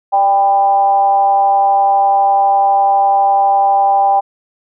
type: tone with frequency modulation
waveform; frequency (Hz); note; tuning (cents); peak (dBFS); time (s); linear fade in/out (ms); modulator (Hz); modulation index
sine; 792; G5; +18; -8; 0.12-4.21; 20; 204; 0.46
effects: none